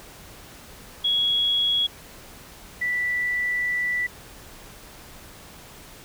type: tone pair in turn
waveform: sine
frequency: 3335 / 1968.7 Hz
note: G#7 / B6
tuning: +7 / -6 cents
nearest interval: major sixth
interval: 913 cents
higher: first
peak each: -19 / -22 dBFS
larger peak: first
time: 1.04-1.87 / 2.81-4.07 s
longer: second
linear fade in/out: 10 ms
effects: pink hiss -45 dBFS RMS until 6.04 s